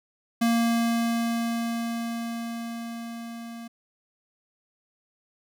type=tone with level ramp; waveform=square; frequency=232.1 Hz; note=A#3; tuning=7 cents flat; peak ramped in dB=-20 to -38 dBFS; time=0.41-3.68 s; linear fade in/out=10 ms; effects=none